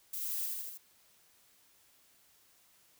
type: noise with echo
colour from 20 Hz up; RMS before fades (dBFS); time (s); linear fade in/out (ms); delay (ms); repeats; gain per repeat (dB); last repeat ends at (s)
violet; -39; 0.13-0.46; 5; 79; 4; -2; 0.776
effects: white hiss -66 dBFS RMS until 2.99 s